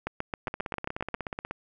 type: two click trains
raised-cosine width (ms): 0.5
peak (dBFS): -18 / -15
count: 18 / 9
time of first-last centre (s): 0.48-1.51 / 0.07-1.142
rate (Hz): 16.5 / 7.46
effects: none